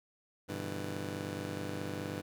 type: chord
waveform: 15% pulse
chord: E minor seventh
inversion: first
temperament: just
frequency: 98.89 / 123.61 / 148.33 / 164.81 Hz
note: G2 / B2 / D3 / E3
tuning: +16 / +2 / +18 / 0 cents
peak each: -35 / -40 / -38 / -38 dBFS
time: 0.48-2.22 s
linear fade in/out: 20 ms
effects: none